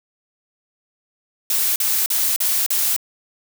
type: noise bursts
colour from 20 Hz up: blue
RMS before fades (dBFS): -19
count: 5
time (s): 1.5-2.964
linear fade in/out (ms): 2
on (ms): 260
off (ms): 41
effects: none